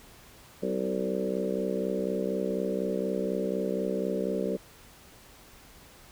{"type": "harmonic tone with a mistuned harmonic", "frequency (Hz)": 64.1, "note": "C2", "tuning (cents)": -35, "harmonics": [3, 4, 5, 6, 7, 8, 9], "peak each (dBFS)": [-33, -37, -38, -35, -33, -35, -36], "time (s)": [0.62, 4.57], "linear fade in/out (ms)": 10, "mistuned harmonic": 6, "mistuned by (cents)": -25, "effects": ["pink hiss -53 dBFS RMS until 6.11 s"]}